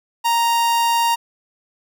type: tone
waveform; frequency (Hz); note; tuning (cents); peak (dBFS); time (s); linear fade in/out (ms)
45% pulse; 932.3; A#5; 0; -15; 0.24-1.16; 20
effects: none